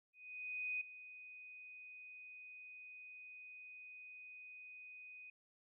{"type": "tone with ADSR envelope", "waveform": "sine", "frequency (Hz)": 2494, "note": "D#7", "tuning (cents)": 3, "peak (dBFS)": -37, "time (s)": [0.13, 5.3], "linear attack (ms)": 680, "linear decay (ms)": 5, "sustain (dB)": -15, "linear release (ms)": 4, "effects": []}